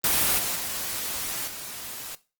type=noise with level steps; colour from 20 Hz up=white; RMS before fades=-22 / -28 / -31 / -37 dBFS; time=0.04-2.15 s; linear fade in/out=2 ms; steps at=0.38 / 0.55 / 1.47 s; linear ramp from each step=10 ms; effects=noise-tail reverb RT60 0.3 s tail -17 dB re dry + Opus 24 kbps